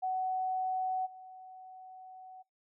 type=tone with level steps; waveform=sine; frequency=748 Hz; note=F#5; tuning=19 cents sharp; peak=-30 / -47 dBFS; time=0.02-2.43 s; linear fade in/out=20 ms; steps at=1.05 s; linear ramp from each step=20 ms; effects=noise-tail reverb RT60 0.2 s tail -23 dB re dry